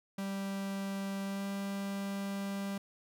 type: tone with pitch glide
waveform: 45% pulse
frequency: 196 to 197.82 Hz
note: G3 to G3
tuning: 0 to +16 cents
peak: -35 dBFS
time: 0.18-2.78 s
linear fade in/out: 5 ms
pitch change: +16 cents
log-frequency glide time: 1.24-1.46 s
effects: none